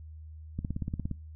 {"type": "click train", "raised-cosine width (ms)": 5, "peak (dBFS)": -20, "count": 10, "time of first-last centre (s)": [0.59, 1.113], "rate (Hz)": 17.2, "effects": ["noise-tail reverb RT60 0.3 s tail -24 dB re dry", "added 78 Hz sine -43 dBFS peak until 1.35 s"]}